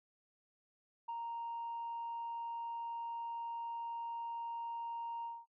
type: tone with ADSR envelope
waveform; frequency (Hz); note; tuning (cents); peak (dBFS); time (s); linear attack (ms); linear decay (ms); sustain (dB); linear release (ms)
sine; 931; A#5; -2; -36; 1.08-5.46; 12; 32; -2; 220
effects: noise-tail reverb RT60 0.1 s tail -21 dB re dry + tanh soft clip ceiling -36 dBFS